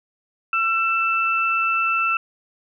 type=tone pair together; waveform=sine; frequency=1345.9 / 2651 Hz; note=E6 / E7; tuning=+36 / +9 cents; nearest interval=octave; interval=1173 cents; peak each=-20 / -21 dBFS; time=0.53-2.17 s; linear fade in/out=2 ms; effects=none